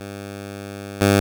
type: tone with level steps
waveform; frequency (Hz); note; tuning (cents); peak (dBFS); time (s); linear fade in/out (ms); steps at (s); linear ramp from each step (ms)
10% pulse; 100; G2; +35; -23 / -5; 0-1.2; 5; 1.01; 2
effects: none